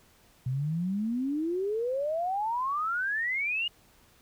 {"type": "exponential sweep", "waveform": "sine", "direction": "up", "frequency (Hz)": [123.2, 2901], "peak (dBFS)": -27, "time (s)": [0.46, 3.68], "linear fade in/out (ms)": 5, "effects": ["pink hiss -61 dBFS RMS until 4.21 s"]}